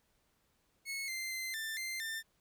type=tone with pitch steps; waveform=sawtooth; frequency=2192 / 2083 / 2071 / 1780 / 2085 / 1793 Hz; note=C#7 / C7 / C7 / A6 / C7 / A6; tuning=-20 / -8 / -18 / +20 / -7 / +32 cents; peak=-34 dBFS; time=0.85-2.23 s; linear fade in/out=50 ms; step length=230 ms; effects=pink hiss -75 dBFS RMS until 2.4 s